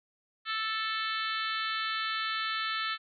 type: harmonic tone with a mistuned harmonic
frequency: 440 Hz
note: A4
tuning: in tune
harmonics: 3 / 4 / 5 / 6 / 7 / 8 / 9 / 10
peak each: -34 / -36 / -41 / -42 / -40 / -40 / -41 / -44 dBFS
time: 0.45-2.98 s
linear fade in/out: 50 ms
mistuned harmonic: 10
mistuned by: -28 cents
effects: none